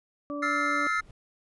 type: harmonic tone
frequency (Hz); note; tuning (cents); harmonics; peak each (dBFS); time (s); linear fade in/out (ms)
290; D4; -22; 1 / 2 / 4; -33 / -36 / -39; 0.3-0.87; 0
type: chord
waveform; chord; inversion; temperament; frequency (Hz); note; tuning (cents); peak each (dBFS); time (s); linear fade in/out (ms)
triangle; F major seventh; third; equal with one note detuned; 1298.1 / 1396.9 / 1760 / 2093; E6 / F6 / A6 / C7; -27 / 0 / 0 / 0; -27 / -29 / -32 / -29; 0.42-1.01; 10
type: noise with exponential growth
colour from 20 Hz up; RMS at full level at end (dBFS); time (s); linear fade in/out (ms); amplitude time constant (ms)
brown; -46; 0.67-1.11; 2; 95
effects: resampled to 24000 Hz